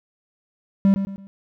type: tone with echo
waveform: triangle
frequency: 196 Hz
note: G3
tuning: in tune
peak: -10 dBFS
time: 0.85-0.94 s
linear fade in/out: 0 ms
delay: 110 ms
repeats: 3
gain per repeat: -9 dB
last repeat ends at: 1.27 s
effects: none